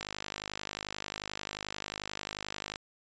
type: click train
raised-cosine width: 0.2 ms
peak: -18 dBFS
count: 142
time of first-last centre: 0.01-2.759 s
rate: 51.3 Hz
effects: resampled to 16000 Hz